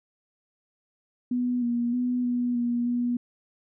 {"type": "tone with pitch steps", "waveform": "sine", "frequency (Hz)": [246.6, 238.4, 247.6, 244.2, 239.6, 242.4], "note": ["B3", "A#3", "B3", "B3", "A#3", "B3"], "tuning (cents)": [-2, 39, 5, -19, 48, -32], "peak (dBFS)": -23, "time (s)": [1.31, 3.17], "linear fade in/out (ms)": 5, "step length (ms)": 310, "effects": []}